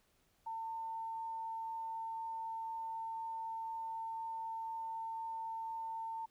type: tone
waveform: sine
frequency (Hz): 901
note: A5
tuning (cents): +41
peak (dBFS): -39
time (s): 0.46-6.26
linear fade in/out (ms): 10
effects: pink hiss -74 dBFS RMS until 6.3 s